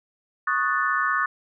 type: chord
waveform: sine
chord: D# half-diminished seventh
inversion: third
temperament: equal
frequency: 1108.7 / 1244.5 / 1480 / 1760 Hz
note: C#6 / D#6 / F#6 / A6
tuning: 0 / 0 / 0 / 0 cents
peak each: -26 dBFS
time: 0.47-1.26 s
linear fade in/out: 5 ms
effects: none